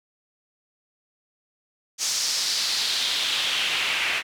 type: noise with band-pass filter sweep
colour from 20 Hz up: pink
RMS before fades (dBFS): -25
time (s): 1.98-4.23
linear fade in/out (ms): 50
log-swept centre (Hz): 6000 to 2300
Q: 2.5
effects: none